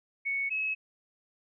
sine tone pair in turn, 2217 / 2573 Hz, C#7 / E7, 0 / -43 cents, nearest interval minor third, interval 257 cents, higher second, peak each -28 dBFS, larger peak neither, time 0.25-0.5 / 0.5-0.75 s, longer neither, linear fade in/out 20 ms, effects none

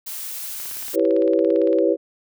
blue noise, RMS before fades -31 dBFS, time 0.06-0.96 s, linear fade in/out 10 ms
click train, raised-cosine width 0.3 ms, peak -24 dBFS, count 22, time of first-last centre 0.6-1.786 s, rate 17.7 Hz
sine chord, C# half-diminished seventh, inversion first, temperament equal, 329.6 / 392 / 493.9 / 554.4 Hz, E4 / G4 / B4 / C#5, 0 / 0 / 0 / 0 cents, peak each -20 / -21 / -20 / -21 dBFS, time 0.93-1.97 s, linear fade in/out 50 ms
effects none

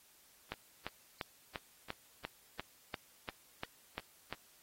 click train, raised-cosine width 0.3 ms, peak -23 dBFS, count 12, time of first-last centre 0.52-4.326 s, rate 2.89 Hz, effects white hiss -65 dBFS RMS until 4.62 s + AAC 48 kbps

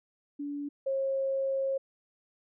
sine tone pair in turn, 287.7 / 539.7 Hz, D4 / C#5, -36 / -46 cents, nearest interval major seventh, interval 1090 cents, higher second, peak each -33 / -27 dBFS, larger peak second, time 0.39-0.69 / 0.86-1.78 s, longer second, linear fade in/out 10 ms, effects none

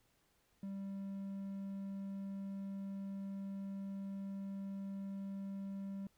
triangle tone, 196 Hz, G3, in tune, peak -39 dBFS, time 0.63-6.07 s, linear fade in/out 2 ms, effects pink hiss -75 dBFS RMS until 6.17 s

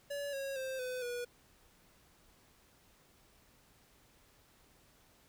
square tone with pitch steps, 570 / 547.4 / 525.7 / 504.9 / 484.9 Hz, C#5 / C#5 / C5 / B4 / B4, +48 / -22 / +8 / +38 / -32 cents, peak -38 dBFS, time 0.1-1.25 s, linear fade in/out 10 ms, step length 230 ms, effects pink hiss -66 dBFS RMS until 5.28 s

